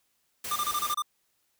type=noise; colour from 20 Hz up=white; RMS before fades=-36 dBFS; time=0.44-0.94 s; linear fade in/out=5 ms
type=tone bursts; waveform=square; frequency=1195 Hz; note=D6; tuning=30 cents sharp; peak=-27 dBFS; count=7; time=0.51-1.022 s; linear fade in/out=5 ms; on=50 ms; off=27 ms
effects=white hiss -73 dBFS RMS until 1.59 s